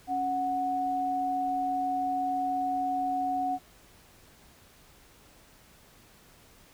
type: tone pair together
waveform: sine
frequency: 276.6 / 737.5 Hz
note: C#4 / F#5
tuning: -4 / -6 cents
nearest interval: octave + perfect fourth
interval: 1698 cents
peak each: -35 / -27 dBFS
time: 0.07-3.59 s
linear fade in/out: 50 ms
effects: pink hiss -57 dBFS RMS until 6.73 s